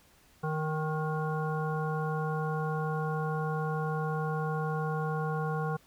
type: harmonic tone with a mistuned harmonic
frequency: 155.56 Hz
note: D#3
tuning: in tune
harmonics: 1 / 3 / 5 / 7 / 9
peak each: -31 / -36 / -38 / -39 / -41 dBFS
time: 0.43-5.77 s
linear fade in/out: 10 ms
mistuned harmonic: 9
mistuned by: +24 cents
effects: pink hiss -62 dBFS RMS until 5.86 s